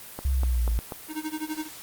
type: click train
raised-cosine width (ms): 1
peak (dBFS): -19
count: 4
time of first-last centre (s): 0.19-0.922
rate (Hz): 4.1
type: linear sweep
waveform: sine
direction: down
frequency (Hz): 68.1 to 54.9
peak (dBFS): -21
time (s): 0.25-0.79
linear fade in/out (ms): 0
type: tone with tremolo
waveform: square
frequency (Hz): 310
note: D#4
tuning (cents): -6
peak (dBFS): -28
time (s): 1.08-1.69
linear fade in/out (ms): 50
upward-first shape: sine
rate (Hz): 12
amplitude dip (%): 90
effects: white hiss -43 dBFS RMS until 1.82 s + Opus 32 kbps